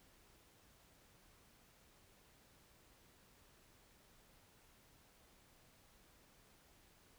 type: silence
effects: pink hiss -68 dBFS RMS until 7.18 s